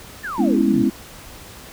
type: exponential sweep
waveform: sine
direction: down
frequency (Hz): 1863 to 105.6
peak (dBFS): -25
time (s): 0.23-0.84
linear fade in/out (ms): 20
type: chord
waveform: sine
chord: C# minor seventh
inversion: second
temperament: equal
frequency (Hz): 207.7 / 246.9 / 277.2 / 329.6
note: G#3 / B3 / C#4 / E4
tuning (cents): 0 / 0 / 0 / 0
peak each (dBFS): -20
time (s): 0.38-0.9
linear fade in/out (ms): 10
effects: pink hiss -40 dBFS RMS until 1.72 s